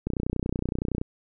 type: click train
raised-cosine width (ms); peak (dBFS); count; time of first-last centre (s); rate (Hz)
3; -14; 30; 0.07-1.015; 30.7
effects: none